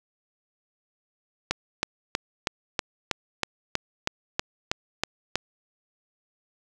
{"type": "click train", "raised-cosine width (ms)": 0.2, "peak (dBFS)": -6, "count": 13, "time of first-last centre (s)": [1.51, 5.356], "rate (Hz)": 3.12, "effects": []}